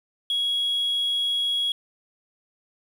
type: tone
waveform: sine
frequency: 3322 Hz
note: G#7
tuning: in tune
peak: -20 dBFS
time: 0.3-1.72 s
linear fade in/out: 2 ms
effects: tanh soft clip ceiling -19 dBFS + 8-bit